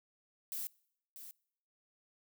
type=noise with echo; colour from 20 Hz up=violet; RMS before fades=-40 dBFS; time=0.52-0.67 s; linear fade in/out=0 ms; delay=640 ms; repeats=1; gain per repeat=-10 dB; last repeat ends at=1.31 s; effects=noise-tail reverb RT60 0.7 s tail -25 dB re dry